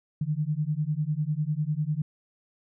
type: beating tone pair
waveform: sine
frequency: 146.83 / 156.83 Hz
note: D3 / D#3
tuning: 0 / +14 cents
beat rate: 10 Hz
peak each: -28 dBFS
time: 0.21-2.02 s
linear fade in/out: 5 ms
effects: none